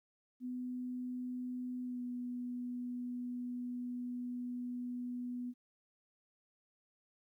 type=tone with pitch glide; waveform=sine; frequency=250 to 246 Hz; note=B3 to B3; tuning=+21 to -7 cents; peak=-38 dBFS; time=0.4-5.54 s; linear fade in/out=50 ms; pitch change=-28 cents; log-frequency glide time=1.84-2.01 s; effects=13-bit